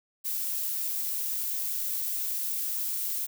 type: noise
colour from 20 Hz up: violet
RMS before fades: -31 dBFS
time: 0.24-3.27 s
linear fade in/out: 20 ms
effects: none